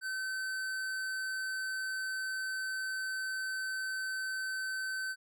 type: tone with hard clipping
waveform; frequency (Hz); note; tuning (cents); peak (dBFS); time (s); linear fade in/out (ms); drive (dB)
triangle; 1533; G6; -39; -36; 0.01-5.16; 50; 18
effects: none